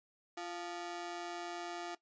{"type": "ring-modulated tone", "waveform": "sawtooth", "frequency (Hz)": 523.3, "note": "C5", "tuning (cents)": 0, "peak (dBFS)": -34, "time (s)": [0.37, 1.95], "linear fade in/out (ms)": 5, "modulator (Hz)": 177, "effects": ["noise-tail reverb RT60 0.1 s tail -17 dB re dry", "resampled to 16000 Hz"]}